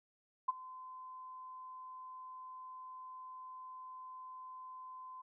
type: tone with ADSR envelope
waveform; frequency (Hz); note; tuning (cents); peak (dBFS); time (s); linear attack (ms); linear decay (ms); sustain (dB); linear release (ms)
sine; 1027; C6; -33; -27; 0.48-5.22; 10; 23; -20; 11
effects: none